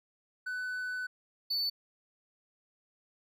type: tone pair in turn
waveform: triangle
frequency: 1499 / 4492 Hz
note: F#6 / C#8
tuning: +22 / +22 cents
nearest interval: octave + perfect fifth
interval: 1900 cents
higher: second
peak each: -32 / -28 dBFS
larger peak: second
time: 0.46-1.07 / 1.5-1.7 s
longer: first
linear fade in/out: 10 ms
effects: none